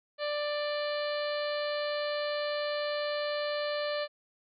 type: harmonic tone with a mistuned harmonic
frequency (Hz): 590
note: D5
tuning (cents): +8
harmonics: 1 / 2 / 3 / 4 / 5 / 6 / 7 / 8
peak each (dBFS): -31 / -40 / -40 / -45 / -44 / -47 / -42 / -48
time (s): 0.18-4.08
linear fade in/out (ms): 50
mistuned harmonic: 8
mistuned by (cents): -50
effects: none

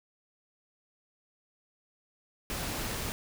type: noise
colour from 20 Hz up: pink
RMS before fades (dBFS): -35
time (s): 2.5-3.12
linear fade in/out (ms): 0
effects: none

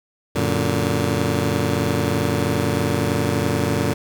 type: chord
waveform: 15% pulse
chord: Gb augmented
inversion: none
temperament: just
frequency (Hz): 92.5 / 115.62 / 144.53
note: Gb2 / Bb2 / D3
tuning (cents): 0 / -14 / -27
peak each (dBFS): -17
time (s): 0.35-3.94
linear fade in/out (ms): 10
effects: 8-bit

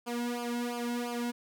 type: tone with flanger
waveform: sawtooth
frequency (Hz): 240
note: B3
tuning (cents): -49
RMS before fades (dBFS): -34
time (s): 0.06-1.32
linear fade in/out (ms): 20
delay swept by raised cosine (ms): 0.51 to 1.71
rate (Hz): 2.9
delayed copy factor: -0.95
effects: none

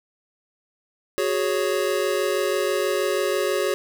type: chord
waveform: square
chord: F# suspended second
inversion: none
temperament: just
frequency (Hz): 370 / 416.2 / 555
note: F#4 / G#4 / C#5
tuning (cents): 0 / +4 / +2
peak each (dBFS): -26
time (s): 1.18-3.74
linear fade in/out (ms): 0
effects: none

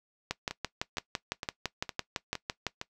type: two click trains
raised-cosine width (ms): 0.2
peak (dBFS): -13 / -18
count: 15 / 6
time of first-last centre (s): 0.31-2.667 / 0.51-2.814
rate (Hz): 5.94 / 2.17
effects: noise-tail reverb RT60 0.1 s tail -19 dB re dry

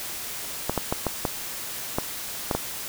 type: clicks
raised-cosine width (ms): 1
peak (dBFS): -9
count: 8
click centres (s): 0.696 / 0.777 / 0.925 / 1.067 / 1.252 / 1.985 / 2.512 / 2.55
effects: white hiss -34 dBFS RMS until 2.88 s

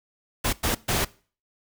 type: noise bursts at uneven times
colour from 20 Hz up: pink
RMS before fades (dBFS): -24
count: 3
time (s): 0.44-0.53 / 0.63-0.75 / 0.88-1.05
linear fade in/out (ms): 10
effects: noise-tail reverb RT60 0.4 s tail -21 dB re dry

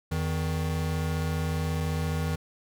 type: tone pair together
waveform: square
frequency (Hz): 84.07 / 158.7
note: E2 / D#3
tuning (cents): +35 / +35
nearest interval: major seventh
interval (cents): 1100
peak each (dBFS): -30 / -30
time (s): 0.11-2.36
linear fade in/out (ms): 10
effects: none

